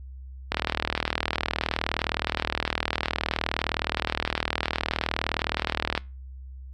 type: click train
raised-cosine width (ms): 0.3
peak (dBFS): -7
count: 216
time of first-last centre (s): 0.52-5.977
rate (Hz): 39.4
effects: added 65 Hz sine -38 dBFS peak until 6.73 s + Opus 48 kbps